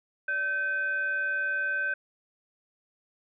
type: tone with frequency modulation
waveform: sine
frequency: 1540 Hz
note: G6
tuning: 31 cents flat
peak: -26 dBFS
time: 0.28-1.94 s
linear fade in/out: 5 ms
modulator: 960 Hz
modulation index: 0.33
effects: none